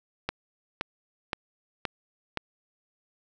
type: click train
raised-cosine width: 0.3 ms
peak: -12 dBFS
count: 5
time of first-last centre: 0.29-2.373 s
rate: 1.92 Hz
effects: none